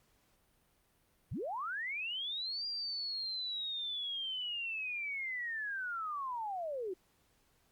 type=linear two-way sweep; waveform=sine; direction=up then down; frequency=63 to 4803 to 349.6 Hz; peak=-36 dBFS; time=1.31-6.94 s; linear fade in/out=10 ms; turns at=2.66 s; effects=pink hiss -72 dBFS RMS until 7.71 s + Opus 48 kbps